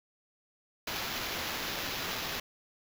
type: noise with sample-and-hold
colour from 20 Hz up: white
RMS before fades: -36 dBFS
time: 0.87-2.4 s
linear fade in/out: 5 ms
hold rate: 8820 Hz
effects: none